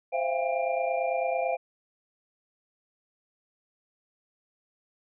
sine tone cluster, 522 / 665 / 694 / 803 / 2386 Hz, C5 / E5 / F5 / G5 / D7, -4 / +15 / -11 / +41 / +27 cents, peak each -30 / -31 / -30 / -34 / -38 dBFS, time 0.12-1.57 s, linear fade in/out 20 ms, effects none

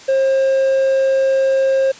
triangle tone with quantisation, 535 Hz, C5, 38 cents sharp, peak -10 dBFS, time 0.08-1.92 s, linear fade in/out 10 ms, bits 6, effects white hiss -39 dBFS RMS until 1.99 s + resampled to 16000 Hz

